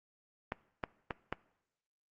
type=clicks; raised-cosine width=0.5 ms; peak=-19 dBFS; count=4; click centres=0.521 / 0.838 / 1.108 / 1.326 s; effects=noise-tail reverb RT60 0.8 s tail -21 dB re dry + Opus 24 kbps